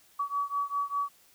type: beating tone pair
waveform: sine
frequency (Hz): 1136 / 1141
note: C#6 / C#6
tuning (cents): +42 / +50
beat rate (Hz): 5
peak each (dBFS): -31 / -32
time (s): 0.19-1.09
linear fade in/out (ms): 10
effects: white hiss -61 dBFS RMS until 1.34 s